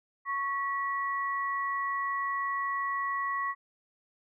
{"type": "tone pair together", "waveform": "sine", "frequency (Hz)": [1108.7, 1934.5], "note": ["C#6", "B6"], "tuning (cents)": [0, -36], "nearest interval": "minor seventh", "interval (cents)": 964, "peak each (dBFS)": [-30, -34], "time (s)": [0.25, 3.55], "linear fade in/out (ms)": 50, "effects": []}